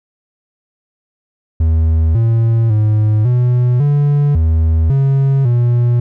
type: tone with pitch steps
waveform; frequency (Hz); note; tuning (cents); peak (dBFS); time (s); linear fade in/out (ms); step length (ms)
triangle; 80.3 / 114.4 / 107.1 / 123.2 / 144.7 / 80.4 / 136.6 / 120.4; E2 / A#2 / A2 / B2 / D3 / E2 / C#3 / B2; -45 / -32 / -46 / -4 / -25 / -43 / -25 / -44; -7; 1.6-6; 5; 550
effects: none